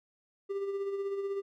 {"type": "tone with tremolo", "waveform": "triangle", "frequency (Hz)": 396, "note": "G4", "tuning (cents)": 18, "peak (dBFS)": -28, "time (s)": [0.49, 1.42], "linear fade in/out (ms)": 20, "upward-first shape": "sine", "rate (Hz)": 16, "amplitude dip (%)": 45, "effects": []}